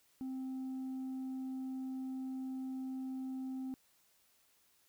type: tone with tanh clipping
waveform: triangle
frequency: 261.6 Hz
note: C4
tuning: in tune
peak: -39 dBFS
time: 0.21-3.74 s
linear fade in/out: 0 ms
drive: 7 dB
effects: white hiss -71 dBFS RMS until 4.88 s